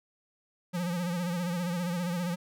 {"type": "tone with vibrato", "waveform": "square", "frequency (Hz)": 175.5, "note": "F3", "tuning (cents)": 9, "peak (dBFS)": -30, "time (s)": [0.73, 2.36], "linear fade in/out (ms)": 20, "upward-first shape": "sine", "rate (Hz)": 15, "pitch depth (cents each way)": 70, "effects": []}